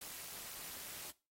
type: noise with amplitude modulation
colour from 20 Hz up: white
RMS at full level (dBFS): -44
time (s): 0.01-1.11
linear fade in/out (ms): 5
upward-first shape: sine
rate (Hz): 291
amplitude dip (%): 95
effects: noise-tail reverb RT60 0.3 s tail -19 dB re dry + AAC 48 kbps